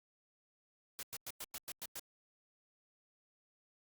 white noise bursts, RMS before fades -44 dBFS, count 8, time 0.99-1.994 s, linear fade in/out 0 ms, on 38 ms, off 100 ms, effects Opus 48 kbps

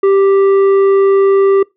sine tone with tanh clipping, 392 Hz, G4, in tune, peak -8 dBFS, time 0.03-1.63 s, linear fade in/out 5 ms, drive 8 dB, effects noise-tail reverb RT60 0.2 s tail -24 dB re dry

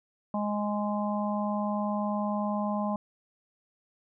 harmonic tone, 207.7 Hz, G#3, in tune, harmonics 1 / 3 / 4 / 5, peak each -29 / -34 / -35 / -36 dBFS, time 0.34-2.96 s, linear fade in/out 2 ms, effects none

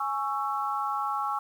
sine chord, C# minor, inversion second, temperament just, 831.5 / 1108.7 / 1330.5 Hz, G#5 / C#6 / E6, +2 / 0 / +16 cents, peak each -31 / -31 / -32 dBFS, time 0-1.39 s, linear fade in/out 5 ms, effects 9-bit

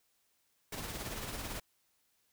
pink noise with tremolo, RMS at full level -39 dBFS, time 0.72-1.6 s, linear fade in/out 5 ms, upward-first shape triangle, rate 18 Hz, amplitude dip 50%, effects white hiss -75 dBFS RMS until 2.32 s

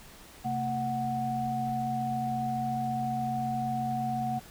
sine tone cluster, 131.9 / 226.3 / 739 Hz, C3 / A3 / F#5, +14 / +49 / -2 cents, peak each -36 / -34 / -30 dBFS, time 0.44-4.4 s, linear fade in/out 20 ms, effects pink hiss -51 dBFS RMS until 4.5 s

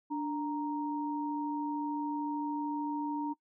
sine tone pair together, 293.7 / 932.3 Hz, D4 / A#5, 0 / 0 cents, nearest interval octave + minor sixth, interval 2000 cents, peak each -33 / -36 dBFS, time 0.1-3.34 s, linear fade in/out 20 ms, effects noise-tail reverb RT60 0.1 s tail -22 dB re dry

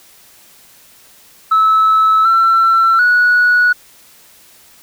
sine tone with pitch steps, 1302 / 1345 / 1465 Hz, E6 / E6 / F#6, -22 / +34 / -18 cents, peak -6 dBFS, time 1.51-3.73 s, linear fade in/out 10 ms, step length 740 ms, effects tanh soft clip ceiling -5 dBFS + white hiss -45 dBFS RMS until 4.82 s

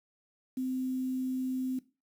sine tone with quantisation, 258.2 Hz, C4, 23 cents flat, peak -30 dBFS, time 0.57-1.79 s, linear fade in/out 5 ms, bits 9, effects noise-tail reverb RT60 0.3 s tail -17 dB re dry

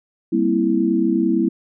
sine chord, C dominant seventh, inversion second, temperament equal, 196 / 233.1 / 261.6 / 329.6 Hz, G3 / Bb3 / C4 / E4, 0 / 0 / 0 / 0 cents, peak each -22 / -21 / -23 / -18 dBFS, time 0.32-1.49 s, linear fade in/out 10 ms, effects none

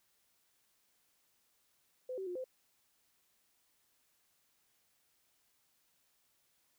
sine tone with pitch steps, 509 / 382.2 / 357.5 / 515 Hz, C5 / G4 / F4 / C5, -48 / -44 / +41 / -28 cents, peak -38 dBFS, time 2.09-2.442 s, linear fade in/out 5 ms, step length 88 ms, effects white hiss -75 dBFS RMS until 6.78 s

